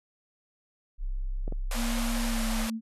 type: tone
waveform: sine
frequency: 32.76 Hz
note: C1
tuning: 3 cents sharp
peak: -28 dBFS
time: 0.98-2.68 s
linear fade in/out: 50 ms
type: clicks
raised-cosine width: 2 ms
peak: -24 dBFS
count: 2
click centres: 1.479 / 1.524 s
type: band-pass noise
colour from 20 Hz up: pink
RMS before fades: -36 dBFS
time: 1.71-2.7 s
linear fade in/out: 2 ms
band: 490 to 13000 Hz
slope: 96 dB/octave
type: tone with pitch glide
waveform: sine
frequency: 233.1 to 223.9 Hz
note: A#3 to A3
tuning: 0 to +30 cents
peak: -30 dBFS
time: 1.74-2.81 s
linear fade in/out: 50 ms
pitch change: -70 cents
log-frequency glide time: 2.27-2.46 s
effects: none